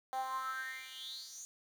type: tone with high-pass filter sweep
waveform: 10% pulse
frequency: 261.4 Hz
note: C4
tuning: 1 cent flat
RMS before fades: -42 dBFS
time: 0.13-1.45 s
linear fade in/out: 0 ms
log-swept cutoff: 710 to 6800 Hz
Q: 8.4
effects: 10-bit